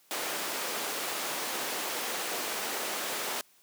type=high-pass noise; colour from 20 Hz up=pink; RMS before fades=-34 dBFS; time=0.11-3.41 s; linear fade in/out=0 ms; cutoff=410 Hz; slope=12 dB/octave; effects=white hiss -63 dBFS RMS until 3.62 s + high-pass 150 Hz 12 dB/octave